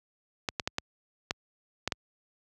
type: clicks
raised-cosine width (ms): 0.2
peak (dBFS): -11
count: 7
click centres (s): 0.488 / 0.598 / 0.675 / 0.784 / 1.309 / 1.876 / 1.922
effects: high-pass 60 Hz 12 dB/octave